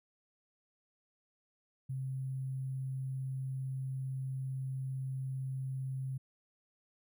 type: tone with sample-and-hold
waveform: sine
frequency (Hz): 132.3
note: C3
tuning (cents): +20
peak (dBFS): -35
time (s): 1.89-6.18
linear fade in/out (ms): 10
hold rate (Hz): 11025
effects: none